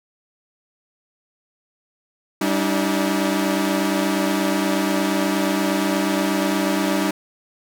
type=tone cluster; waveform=sawtooth; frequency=195.1 / 290.6 / 319 Hz; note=G3 / D4 / D#4; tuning=-8 / -18 / +43 cents; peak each=-19 dBFS; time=2.41-7.11 s; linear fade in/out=5 ms; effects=none